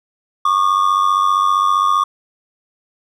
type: ring-modulated tone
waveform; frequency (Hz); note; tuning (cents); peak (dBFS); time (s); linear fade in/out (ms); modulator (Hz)
triangle; 1156; D6; -28; -7; 0.45-2.04; 5; 47.6
effects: none

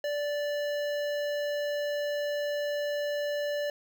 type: tone with notch filter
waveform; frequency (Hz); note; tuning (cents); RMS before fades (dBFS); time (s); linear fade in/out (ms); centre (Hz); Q
square; 584; D5; -10; -31; 0.04-3.7; 2; 9900; 0.5
effects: none

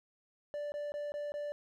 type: tone bursts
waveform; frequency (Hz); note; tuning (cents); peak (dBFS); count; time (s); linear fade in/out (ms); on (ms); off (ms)
triangle; 586; D5; -4; -34; 5; 0.54-1.52; 0; 180; 20
effects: none

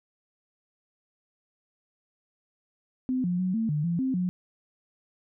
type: tone with pitch steps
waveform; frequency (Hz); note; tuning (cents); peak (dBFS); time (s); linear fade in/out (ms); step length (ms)
sine; 256.4 / 177.7 / 184.4 / 224.5 / 149.7 / 170.7 / 262.2 / 180.6; C4 / F3 / F#3 / A3 / D3 / F3 / C4 / F#3; -35 / +30 / -6 / +35 / +33 / -39 / +4 / -42; -24; 3.09-4.29; 0; 150
effects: none

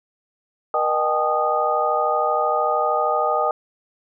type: tone cluster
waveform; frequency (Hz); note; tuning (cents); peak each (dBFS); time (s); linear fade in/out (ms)
sine; 477.2 / 612 / 780 / 853 / 1236; A#4 / D#5 / G5 / G#5 / D#6; +41 / -29 / -9 / +46 / -12; -26 / -23 / -23 / -28 / -22; 0.74-3.51; 2
effects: none

